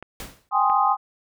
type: clicks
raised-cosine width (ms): 0.5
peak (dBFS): -22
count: 2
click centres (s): 0.026 / 0.699
type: noise with exponential decay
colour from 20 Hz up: pink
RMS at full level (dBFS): -32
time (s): 0.2-0.49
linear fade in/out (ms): 1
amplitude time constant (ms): 62
type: chord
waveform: sine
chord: Ab major seventh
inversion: third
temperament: equal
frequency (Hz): 784 / 830.6 / 1046.5 / 1244.5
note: G5 / Ab5 / C6 / Eb6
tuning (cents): 0 / 0 / 0 / 0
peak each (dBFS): -22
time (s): 0.51-0.97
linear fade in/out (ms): 50
effects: none